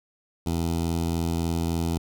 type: tone with notch filter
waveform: 15% pulse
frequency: 83.5 Hz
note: E2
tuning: 23 cents sharp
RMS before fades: -26 dBFS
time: 0.46-1.98 s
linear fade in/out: 5 ms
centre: 1700 Hz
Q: 0.74
effects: none